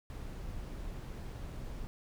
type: noise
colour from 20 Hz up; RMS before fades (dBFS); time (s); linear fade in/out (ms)
brown; -42; 0.1-1.87; 0
effects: none